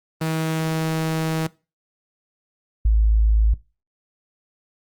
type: tone pair in turn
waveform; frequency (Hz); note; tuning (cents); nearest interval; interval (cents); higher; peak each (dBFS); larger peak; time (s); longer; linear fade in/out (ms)
sawtooth / sine; 160 / 54; D#3 / A1; +49 / -32; octave + perfect fifth; 1881; first; -17 / -13; second; 0.21-1.47 / 2.85-3.54; first; 5
effects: noise-tail reverb RT60 0.3 s tail -21 dB re dry + Opus 24 kbps